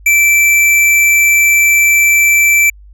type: tone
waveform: square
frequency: 2332 Hz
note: D7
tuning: 13 cents flat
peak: -7 dBFS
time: 0.06-2.7 s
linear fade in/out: 5 ms
effects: added 50 Hz sine -35 dBFS peak until 2.93 s